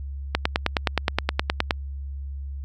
click train, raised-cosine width 0.3 ms, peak -3 dBFS, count 14, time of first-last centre 0.35-1.708 s, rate 9.57 Hz, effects added 69 Hz sine -30 dBFS peak until 2.64 s

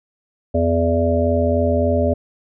harmonic tone with a mistuned harmonic, 83.6 Hz, E2, 25 cents sharp, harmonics 1 / 3 / 5 / 7 / 8, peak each -19 / -21 / -23 / -19 / -25 dBFS, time 0.54-2.14 s, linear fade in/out 10 ms, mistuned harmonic 1, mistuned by +23 cents, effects none

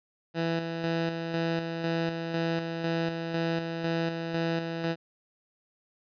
15% pulse tone with tremolo, 165.8 Hz, E3, 10 cents sharp, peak -20 dBFS, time 0.34-4.96 s, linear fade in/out 50 ms, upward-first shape square, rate 2 Hz, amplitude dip 45%, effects resampled to 11025 Hz

